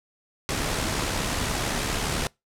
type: noise with amplitude modulation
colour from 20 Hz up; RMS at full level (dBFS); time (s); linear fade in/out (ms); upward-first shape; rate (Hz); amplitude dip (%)
pink; -25; 0.49-2.27; 0; sine; 71.7; 40
effects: noise-tail reverb RT60 0.2 s tail -24 dB re dry + low-pass 10000 Hz 12 dB/octave